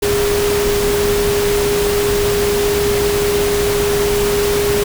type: tone in noise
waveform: sine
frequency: 409.1 Hz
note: G#4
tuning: 26 cents flat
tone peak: -14 dBFS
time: 0.02-4.84 s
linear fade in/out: 10 ms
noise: pink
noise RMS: -20 dBFS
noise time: 0.02-4.84 s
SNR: +3 dB
effects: none